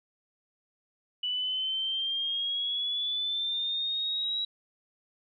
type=exponential sweep; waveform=sine; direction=up; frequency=2960 to 3883 Hz; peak=-28 dBFS; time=1.23-4.45 s; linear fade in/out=5 ms; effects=none